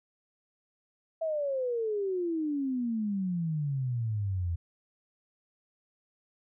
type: exponential sweep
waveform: sine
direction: down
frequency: 659.3 to 82.8 Hz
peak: -28 dBFS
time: 1.21-4.56 s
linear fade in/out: 10 ms
effects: none